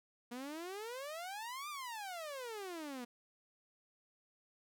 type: exponential two-way sweep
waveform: sawtooth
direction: up then down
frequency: 235.2 to 1223 to 235.2 Hz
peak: -39 dBFS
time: 0.31-3.05 s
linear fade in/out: 10 ms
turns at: 1.69 s
effects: none